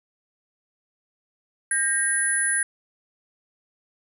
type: tone cluster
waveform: sine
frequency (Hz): 1604 / 1868 / 10070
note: G6 / A#6 / D#9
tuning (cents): +39 / +3 / +20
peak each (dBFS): -26 / -28 / -22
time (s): 1.71-2.63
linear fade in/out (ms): 2
effects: none